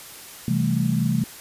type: chord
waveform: sine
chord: A minor seventh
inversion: first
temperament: equal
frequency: 130.81 / 164.81 / 196 / 220 Hz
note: C3 / E3 / G3 / A3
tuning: 0 / 0 / 0 / 0 cents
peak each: -24 / -24 / -26 / -24 dBFS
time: 0.48-1.24 s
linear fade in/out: 2 ms
effects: white hiss -41 dBFS RMS until 1.4 s + resampled to 32000 Hz